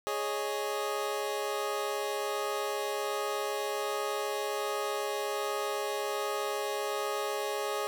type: chord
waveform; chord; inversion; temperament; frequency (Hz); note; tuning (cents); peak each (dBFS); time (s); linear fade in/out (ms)
25% pulse; Ab suspended fourth; none; equal; 415.3 / 554.4 / 622.3; Ab4 / Db5 / Eb5; 0 / 0 / 0; -30 / -32 / -35; 0.07-7.87; 0
effects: none